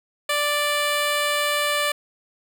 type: tone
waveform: 10% pulse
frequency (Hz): 587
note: D5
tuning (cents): -1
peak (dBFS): -12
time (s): 0.29-1.92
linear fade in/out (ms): 5
effects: none